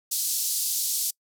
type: band-pass noise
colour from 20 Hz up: white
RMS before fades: -27 dBFS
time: 0.11-1.11 s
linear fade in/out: 10 ms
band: 4300 to 14000 Hz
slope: 24 dB/octave
effects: noise-tail reverb RT60 0.1 s tail -26 dB re dry